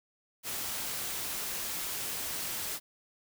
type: noise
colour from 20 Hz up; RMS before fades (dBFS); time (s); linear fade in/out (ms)
white; -36; 0.43-2.8; 50
effects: none